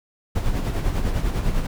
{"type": "noise with tremolo", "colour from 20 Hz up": "brown", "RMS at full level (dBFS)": -20, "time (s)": [0.35, 1.67], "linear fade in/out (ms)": 10, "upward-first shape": "sine", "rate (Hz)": 10, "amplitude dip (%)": 50, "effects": []}